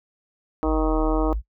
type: exponential two-way sweep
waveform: sine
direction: down then up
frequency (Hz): 56.1 to 37.75 to 56.1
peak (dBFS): -22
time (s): 0.63-1.42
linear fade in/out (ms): 50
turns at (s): 1.04
type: harmonic tone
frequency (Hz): 156.7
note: D#3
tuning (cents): +13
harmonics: 2 / 3 / 4 / 5 / 6 / 7 / 8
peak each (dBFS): -23 / -27 / -29 / -31 / -33 / -34 / -35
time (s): 0.63-1.33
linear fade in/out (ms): 0
effects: noise-tail reverb RT60 0.1 s tail -21 dB re dry